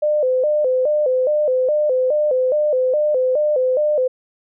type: tone with vibrato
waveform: sine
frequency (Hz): 554.4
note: C#5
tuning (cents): 0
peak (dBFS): -14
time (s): 0.02-4.08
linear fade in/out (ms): 10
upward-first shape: square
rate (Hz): 2.4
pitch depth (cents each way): 140
effects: none